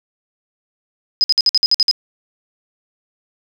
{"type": "tone bursts", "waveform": "sine", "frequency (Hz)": 5030, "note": "D#8", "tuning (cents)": 18, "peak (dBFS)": -9, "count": 9, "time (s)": [1.21, 1.912], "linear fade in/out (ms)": 0, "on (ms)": 30, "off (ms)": 54, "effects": []}